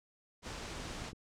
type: low-pass noise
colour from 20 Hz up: pink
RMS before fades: -44 dBFS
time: 0.42-1.13 s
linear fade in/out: 50 ms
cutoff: 7700 Hz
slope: 24 dB/octave
type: click train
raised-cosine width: 3 ms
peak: -35 dBFS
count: 4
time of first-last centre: 0.8-1.131 s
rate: 9.07 Hz
effects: none